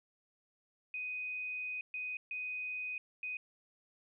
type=tone bursts at uneven times; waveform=sine; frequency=2498 Hz; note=D#7; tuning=6 cents sharp; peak=-37 dBFS; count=4; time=0.94-1.81 / 1.94-2.17 / 2.31-2.98 / 3.23-3.37 s; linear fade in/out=2 ms; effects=none